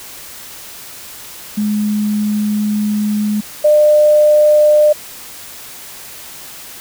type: tone pair in turn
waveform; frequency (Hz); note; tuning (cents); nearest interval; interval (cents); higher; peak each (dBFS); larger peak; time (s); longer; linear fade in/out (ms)
sine; 210 / 600.9; G#3 / D5; +19 / +40; octave + tritone; 1821; second; -13 / -6; second; 1.57-3.41 / 3.64-4.93; first; 10
effects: white hiss -33 dBFS RMS until 6.8 s